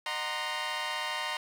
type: chord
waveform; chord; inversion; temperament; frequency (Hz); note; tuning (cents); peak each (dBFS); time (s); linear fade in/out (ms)
15% pulse; C half-diminished seventh; first; equal with one note detuned; 609.4 / 740 / 932.3 / 1046.5; Eb5 / Gb5 / Bb5 / C6; -36 / 0 / 0 / 0; -34 / -34 / -28 / -30; 0.06-1.37; 2
effects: low-pass 7000 Hz 12 dB/octave + 9-bit